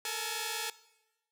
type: tone cluster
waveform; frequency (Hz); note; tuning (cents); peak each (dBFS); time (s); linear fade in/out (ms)
5% pulse; 440.5 / 462.4 / 852; A4 / A#4 / G#5; +2 / -14 / +44; -29 / -29 / -24; 0.05-0.7; 2
effects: noise-tail reverb RT60 1.0 s tail -19 dB re dry